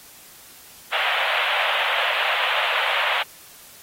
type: band-pass noise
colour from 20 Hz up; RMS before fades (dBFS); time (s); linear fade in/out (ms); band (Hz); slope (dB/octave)
white; -23; 0.92-3.23; 10; 550 to 3300; 48
effects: white hiss -46 dBFS RMS until 3.82 s + AAC 48 kbps